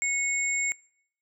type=tone pair together; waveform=sine; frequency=2200 / 7400 Hz; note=C#7 / A#8; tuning=-14 / -14 cents; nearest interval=octave + major sixth; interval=2100 cents; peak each=-26 / -28 dBFS; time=0.02-0.72 s; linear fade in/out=0 ms; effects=noise-tail reverb RT60 0.7 s tail -26 dB re dry